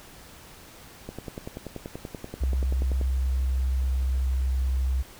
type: click train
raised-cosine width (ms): 2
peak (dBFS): -21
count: 21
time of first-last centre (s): 1.09-3.013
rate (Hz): 10.4
type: tone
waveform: sine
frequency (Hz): 64.9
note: C2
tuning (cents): -13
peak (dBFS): -22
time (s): 2.4-5.03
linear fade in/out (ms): 20
effects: pink hiss -48 dBFS RMS until 5.19 s